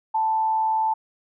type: tone with frequency modulation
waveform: sine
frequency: 880 Hz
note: A5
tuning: in tune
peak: -19 dBFS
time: 0.14-0.94 s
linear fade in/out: 10 ms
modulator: 119 Hz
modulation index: 0.25
effects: none